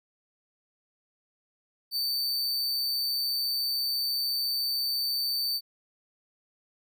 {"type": "tone", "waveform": "45% pulse", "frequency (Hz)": 4567, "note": "D8", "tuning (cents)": -49, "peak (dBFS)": -26, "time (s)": [1.91, 5.61], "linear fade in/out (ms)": 50, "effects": []}